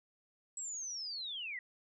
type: linear sweep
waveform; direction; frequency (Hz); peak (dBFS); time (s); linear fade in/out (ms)
sine; down; 7820 to 1900; -39; 0.57-1.59; 2
effects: none